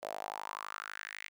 sawtooth tone with high-pass filter sweep, 51.91 Hz, G#1, in tune, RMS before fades -43 dBFS, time 0.02-1.29 s, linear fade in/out 20 ms, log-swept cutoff 600 to 2200 Hz, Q 4.8, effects none

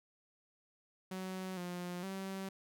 sawtooth tone with pitch steps, 187.1 / 177.5 / 192.4 Hz, F#3 / F3 / G3, +20 / +28 / -32 cents, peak -36 dBFS, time 1.11-2.49 s, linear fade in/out 5 ms, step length 460 ms, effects none

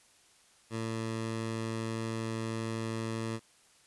15% pulse tone, 112.6 Hz, A2, 40 cents sharp, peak -27 dBFS, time 0.7-3.4 s, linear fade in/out 50 ms, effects white hiss -63 dBFS RMS until 3.86 s + resampled to 24000 Hz

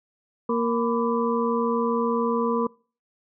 harmonic tone with a mistuned harmonic, 233.1 Hz, A#3, in tune, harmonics 1 / 2 / 4 / 5, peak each -25 / -24 / -29 / -31 dBFS, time 0.49-2.67 s, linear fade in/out 5 ms, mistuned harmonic 4, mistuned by +120 cents, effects noise-tail reverb RT60 0.4 s tail -25 dB re dry

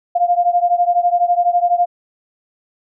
sine beating tone pair, 698.5 / 710.5 Hz, F5 / F5, 0 / +30 cents, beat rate 12 Hz, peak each -14 / -16 dBFS, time 0.15-1.86 s, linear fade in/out 10 ms, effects none

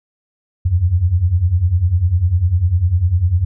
sine beating tone pair, 81.5 / 91.5 Hz, E2 / F#2, -19 / -19 cents, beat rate 10 Hz, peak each -17 / -13 dBFS, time 0.65-3.45 s, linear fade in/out 10 ms, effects none

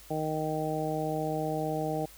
harmonic tone, 155.56 Hz, D#3, in tune, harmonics 1 / 2 / 3 / 4 / 5, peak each -35 / -35 / -35 / -35 / -35 dBFS, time 0.1-2.06 s, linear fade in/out 10 ms, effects added 50 Hz sine -55 dBFS peak until 2.17 s + white hiss -53 dBFS RMS until 2.17 s

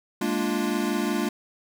square chord, Bb dominant seventh, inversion third, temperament equal, 207.7 / 233.1 / 293.7 / 349.2 Hz, Ab3 / Bb3 / D4 / F4, 0 / 0 / 0 / 0 cents, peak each -30 dBFS, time 0.21-1.29 s, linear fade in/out 5 ms, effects none

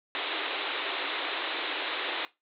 white band-pass noise, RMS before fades -33 dBFS, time 0.15-2.25 s, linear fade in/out 0 ms, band 280 to 3900 Hz, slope 96 dB/octave, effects noise-tail reverb RT60 0.2 s tail -18 dB re dry

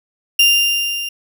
35% pulse tone with level ramp, 2794 Hz, F7, in tune, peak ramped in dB -6 to -21 dBFS, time 0.39-1.09 s, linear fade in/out 5 ms, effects none

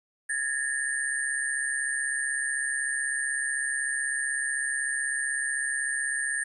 sine tone cluster, 1677 / 1813 / 8960 Hz, G#6 / A#6 / C#9, +16 / -49 / +18 cents, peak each -31 dBFS, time 0.29-6.44 s, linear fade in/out 10 ms, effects 10-bit

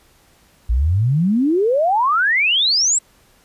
sine exponential sweep, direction up, 54.1 to 7980 Hz, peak -13 dBFS, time 0.69-2.99 s, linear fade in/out 10 ms, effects pink hiss -54 dBFS RMS until 3.44 s + resampled to 32000 Hz

